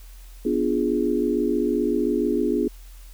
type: chord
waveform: sine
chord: B diminished seventh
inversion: none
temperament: equal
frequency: 246.9 / 293.7 / 349.2 / 415.3 Hz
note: B3 / D4 / F4 / Ab4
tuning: 0 / 0 / 0 / 0 cents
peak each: -25 dBFS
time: 0.45-2.68 s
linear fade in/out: 5 ms
effects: added 42 Hz sine -40 dBFS peak until 3.13 s + white hiss -53 dBFS RMS until 3.13 s